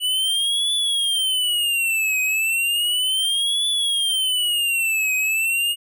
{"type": "tone with vibrato", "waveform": "square", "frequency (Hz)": 2952, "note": "F#7", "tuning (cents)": -5, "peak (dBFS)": -19, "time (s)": [0, 5.76], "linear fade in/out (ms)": 50, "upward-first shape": "triangle", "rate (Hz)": 0.34, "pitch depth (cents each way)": 280, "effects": []}